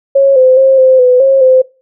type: tone with pitch steps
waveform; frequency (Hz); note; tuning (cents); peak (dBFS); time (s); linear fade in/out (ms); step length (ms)
sine; 548 / 515 / 533 / 520 / 501 / 539 / 517; C#5 / C5 / C5 / C5 / B4 / C#5 / C5; -20 / -28 / +32 / -11 / +25 / -49 / -21; -3; 0.15-1.62; 10; 210
effects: noise-tail reverb RT60 0.3 s tail -20 dB re dry